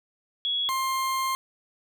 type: tone pair in turn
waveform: sine / 40% pulse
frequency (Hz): 3351 / 1057.3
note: G#7 / C6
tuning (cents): +15 / +18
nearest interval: octave + minor sixth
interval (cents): 1997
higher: first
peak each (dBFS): -24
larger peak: neither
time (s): 0.45-0.69 / 0.69-1.35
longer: second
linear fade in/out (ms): 0
effects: none